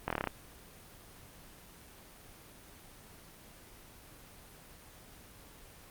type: slowing click train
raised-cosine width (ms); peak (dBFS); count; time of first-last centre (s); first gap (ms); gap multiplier
0.5; -16; 8; 0.08-0.273; 23; 1.06
effects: pink hiss -54 dBFS RMS until 5.9 s + Opus 24 kbps